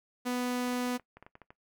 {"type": "tone", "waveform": "sawtooth", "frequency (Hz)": 247.6, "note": "B3", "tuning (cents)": 5, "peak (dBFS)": -26, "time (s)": [0.25, 0.98], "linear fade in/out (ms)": 20}
{"type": "clicks", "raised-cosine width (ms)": 0.5, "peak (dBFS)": -34, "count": 10, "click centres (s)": [0.679, 0.732, 0.87, 0.997, 1.17, 1.226, 1.265, 1.354, 1.417, 1.505]}
{"effects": ["noise-tail reverb RT60 0.1 s tail -18 dB re dry"]}